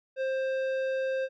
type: tone with tanh clipping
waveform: sine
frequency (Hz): 528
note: C5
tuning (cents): +16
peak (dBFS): -29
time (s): 0.16-1.29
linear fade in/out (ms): 50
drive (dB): 12
effects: none